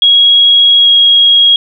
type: tone with pitch glide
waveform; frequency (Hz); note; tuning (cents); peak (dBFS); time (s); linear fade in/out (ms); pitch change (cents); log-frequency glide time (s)
sine; 3309 to 3290; G#7 to G#7; -7 to -17; -3; 0.02-1.56; 2; -10; 0.78-0.89
effects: none